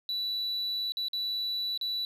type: tone with dropouts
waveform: sine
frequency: 3951 Hz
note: B7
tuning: in tune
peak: -27 dBFS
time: 0.09-2.05 s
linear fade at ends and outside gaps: 1 ms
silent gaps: 0.921-0.97 / 1.084-1.132 / 1.776-1.812 s
effects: tanh soft clip ceiling -28 dBFS + 11-bit